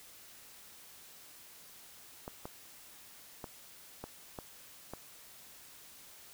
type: clicks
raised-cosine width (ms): 1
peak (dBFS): -27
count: 6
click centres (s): 2.279 / 2.455 / 3.442 / 4.04 / 4.388 / 4.936
effects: white hiss -55 dBFS RMS until 6.33 s